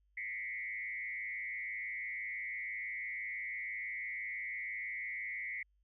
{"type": "tone with frequency modulation", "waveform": "sine", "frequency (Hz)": 2093, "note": "C7", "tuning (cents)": 0, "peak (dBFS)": -38, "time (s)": [0.17, 5.63], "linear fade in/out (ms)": 5, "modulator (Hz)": 106, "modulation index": 1.4, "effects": ["added 50 Hz sine -70 dBFS peak until 5.83 s"]}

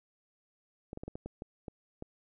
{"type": "clicks", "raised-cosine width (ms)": 2, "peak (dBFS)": -27, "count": 9, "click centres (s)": [0.931, 0.974, 1.035, 1.08, 1.155, 1.26, 1.421, 1.682, 2.024], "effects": []}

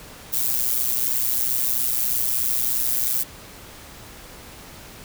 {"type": "noise with amplitude modulation", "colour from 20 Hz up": "violet", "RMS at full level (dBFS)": -19, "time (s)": [0.32, 3.24], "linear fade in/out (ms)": 20, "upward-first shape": "sine", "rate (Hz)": 123, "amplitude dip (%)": 75, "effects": ["pink hiss -42 dBFS RMS until 5.04 s"]}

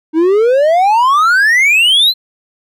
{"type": "exponential sweep", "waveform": "triangle", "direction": "up", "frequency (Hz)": [307.5, 4172], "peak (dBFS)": -5, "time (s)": [0.13, 2.14], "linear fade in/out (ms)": 50, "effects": []}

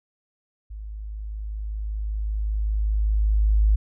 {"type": "tone with level ramp", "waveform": "sine", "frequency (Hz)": 52.6, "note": "G#1", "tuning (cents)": 23, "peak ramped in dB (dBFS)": [-33, -14], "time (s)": [0.7, 3.76], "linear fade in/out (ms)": 10, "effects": []}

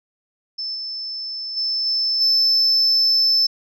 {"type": "tone with level steps", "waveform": "sine", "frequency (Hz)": 5274, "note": "E8", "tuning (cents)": 0, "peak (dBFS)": [-24, -26, -19, -17, -12], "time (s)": [0.58, 3.47], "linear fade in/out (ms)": 10, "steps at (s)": [0.74, 1.56, 1.85, 2.2], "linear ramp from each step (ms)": 20, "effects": ["tanh soft clip ceiling -11 dBFS"]}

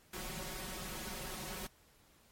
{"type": "noise with comb filter", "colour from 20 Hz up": "pink", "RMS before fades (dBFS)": -43, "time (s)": [0.13, 1.67], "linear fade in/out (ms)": 5, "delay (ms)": 5.4, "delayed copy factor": 1, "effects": ["pink hiss -66 dBFS RMS until 2.31 s", "MP3 64 kbps"]}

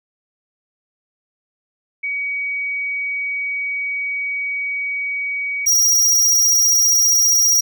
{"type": "tone pair in turn", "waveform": ["sine", "45% pulse"], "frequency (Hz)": [2260, 5695], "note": ["C#7", "F8"], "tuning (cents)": [33, 33], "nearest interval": "octave + major third", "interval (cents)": 1600, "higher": "second", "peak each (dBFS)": [-20, -12], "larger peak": "second", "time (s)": [[2.03, 5.66], [5.66, 7.61]], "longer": "first", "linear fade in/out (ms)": 10, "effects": []}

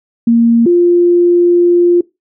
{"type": "tone pair in turn", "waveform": "sine", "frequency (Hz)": [232.6, 349.3], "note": ["A#3", "F4"], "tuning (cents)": [-4, 0], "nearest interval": "perfect fifth", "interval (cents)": 704, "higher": "second", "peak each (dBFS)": -5, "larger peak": "neither", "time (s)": [[0.27, 0.66], [0.66, 2.01]], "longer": "second", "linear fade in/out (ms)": 5, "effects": ["noise-tail reverb RT60 0.2 s tail -21 dB re dry"]}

